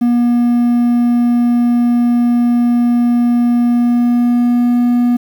triangle tone with pitch glide, 240 to 242.4 Hz, B3 to B3, -49 to -32 cents, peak -7 dBFS, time 0.01-5.17 s, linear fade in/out 10 ms, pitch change +17 cents, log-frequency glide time 3.71-4.79 s, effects 7-bit

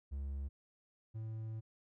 triangle tone pair in turn, 69.3 / 110.75 Hz, C#2 / A2, 0 / +12 cents, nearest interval minor sixth, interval 812 cents, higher second, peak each -36 / -38 dBFS, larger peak first, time 0.11-0.49 / 1.14-1.61 s, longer second, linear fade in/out 20 ms, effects none

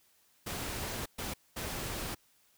pink noise bursts at uneven times, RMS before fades -38 dBFS, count 3, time 0.46-1.06 / 1.18-1.34 / 1.56-2.15 s, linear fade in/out 10 ms, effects white hiss -68 dBFS RMS until 2.57 s

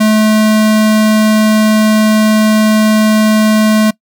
square tone, 215.8 Hz, A3, 33 cents flat, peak -7 dBFS, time 0-3.91 s, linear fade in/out 10 ms, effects noise-tail reverb RT60 0.1 s tail -22 dB re dry

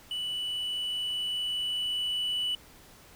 triangle tone with level ramp, 2965 Hz, F#7, 3 cents sharp, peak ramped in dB -29 to -25 dBFS, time 0.11-2.55 s, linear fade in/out 2 ms, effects tanh soft clip ceiling -22 dBFS + pink hiss -54 dBFS RMS until 3.15 s

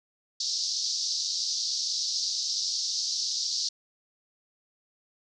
pink band-pass noise, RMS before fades -30 dBFS, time 0.4-3.69 s, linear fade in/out 5 ms, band 4300 to 5900 Hz, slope 48 dB/octave, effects none

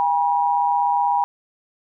sine tone pair together, 808 / 964.2 Hz, G#5 / B5, -48 / -42 cents, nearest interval minor third, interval 306 cents, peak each -19 dBFS, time 0-1.24 s, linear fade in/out 0 ms, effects none

